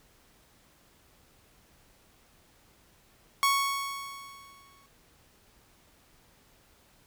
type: tone with exponential decay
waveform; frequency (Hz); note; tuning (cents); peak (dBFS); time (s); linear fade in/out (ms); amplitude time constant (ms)
sawtooth; 1108.7; C#6; 0; -17; 3.43-4.86; 0; 310
effects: pink hiss -62 dBFS RMS until 7.06 s